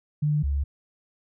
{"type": "tone pair in turn", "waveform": "sine", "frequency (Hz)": [149.3, 70.46], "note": ["D3", "C#2"], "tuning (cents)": [29, 29], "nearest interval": "octave + minor second", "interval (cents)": 1300, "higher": "first", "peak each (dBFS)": [-20, -22], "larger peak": "first", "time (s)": [[0.22, 0.43], [0.43, 0.64]], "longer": "neither", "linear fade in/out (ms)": 10, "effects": []}